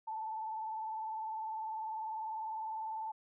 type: tone with vibrato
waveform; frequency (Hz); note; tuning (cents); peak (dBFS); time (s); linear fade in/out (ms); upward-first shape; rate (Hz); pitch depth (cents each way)
sine; 880; A5; 0; -37; 0.07-3.12; 10; triangle; 20; 57
effects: none